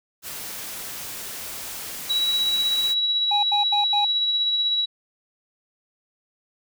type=noise; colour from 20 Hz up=white; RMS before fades=-34 dBFS; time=0.22-2.95 s; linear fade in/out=50 ms
type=tone with tremolo; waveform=sine; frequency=3900 Hz; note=B7; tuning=23 cents flat; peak=-18 dBFS; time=2.09-4.86 s; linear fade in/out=20 ms; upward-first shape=sine; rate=16 Hz; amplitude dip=30%
type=tone bursts; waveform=triangle; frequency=824 Hz; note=G#5; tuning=14 cents flat; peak=-19 dBFS; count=4; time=3.31-4.048 s; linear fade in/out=5 ms; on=120 ms; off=86 ms
effects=none